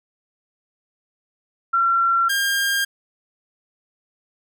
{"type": "tone pair in turn", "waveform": ["sine", "sawtooth"], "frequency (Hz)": [1363, 1607.9], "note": ["F6", "G6"], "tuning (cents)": [-43, 44], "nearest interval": "minor third", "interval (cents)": 287, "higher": "second", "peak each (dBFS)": -15, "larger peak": "neither", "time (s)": [[1.73, 2.29], [2.29, 2.85]], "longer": "neither", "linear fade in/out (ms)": 10, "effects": []}